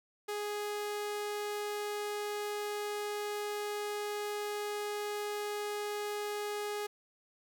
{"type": "tone", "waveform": "sawtooth", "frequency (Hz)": 415.3, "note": "G#4", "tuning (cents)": 0, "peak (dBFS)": -31, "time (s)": [0.28, 6.87], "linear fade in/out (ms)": 10, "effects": []}